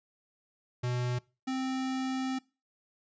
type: tone pair in turn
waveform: square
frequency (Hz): 123.47 / 261.6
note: B2 / C4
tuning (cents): 0 / 0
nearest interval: octave + minor second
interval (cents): 1300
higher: second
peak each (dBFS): -30 / -31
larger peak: first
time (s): 0.83-1.19 / 1.47-2.39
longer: second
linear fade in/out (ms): 10
effects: noise-tail reverb RT60 0.3 s tail -23 dB re dry + resampled to 16000 Hz